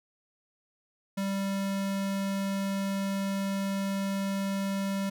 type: tone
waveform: square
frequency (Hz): 196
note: G3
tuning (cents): 0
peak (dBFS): -29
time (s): 1.17-5.1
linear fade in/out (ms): 10
effects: none